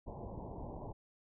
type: low-pass noise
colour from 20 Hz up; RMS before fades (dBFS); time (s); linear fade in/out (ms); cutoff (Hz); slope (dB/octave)
pink; -45; 0.06-0.93; 20; 1000; 96
effects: none